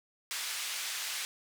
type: band-pass noise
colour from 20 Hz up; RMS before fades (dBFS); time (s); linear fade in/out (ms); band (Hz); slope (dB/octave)
pink; -37; 0.31-1.25; 0; 2000 to 11000; 12
effects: none